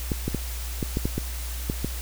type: clicks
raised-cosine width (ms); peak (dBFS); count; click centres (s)
3; -12; 9; 0.118 / 0.28 / 0.347 / 0.828 / 0.971 / 1.055 / 1.18 / 1.699 / 1.846
effects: added 60 Hz sine -30 dBFS peak until 2.01 s + white hiss -38 dBFS RMS until 2.01 s